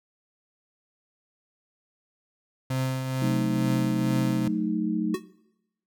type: tone with tremolo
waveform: 35% pulse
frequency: 130.81 Hz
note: C3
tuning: in tune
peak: -22 dBFS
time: 2.7-4.48 s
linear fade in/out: 5 ms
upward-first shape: triangle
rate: 2.2 Hz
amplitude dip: 45%
type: chord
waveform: sine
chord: D# diminished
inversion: first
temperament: equal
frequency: 185 / 220 / 311.1 Hz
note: F#3 / A3 / D#4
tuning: 0 / 0 / 0 cents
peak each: -29 dBFS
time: 3.22-5.15 s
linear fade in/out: 2 ms
type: tone with exponential decay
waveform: square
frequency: 370 Hz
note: F#4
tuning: in tune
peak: -25 dBFS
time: 5.14-5.24 s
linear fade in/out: 5 ms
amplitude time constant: 21 ms
effects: noise-tail reverb RT60 0.9 s tail -20 dB re dry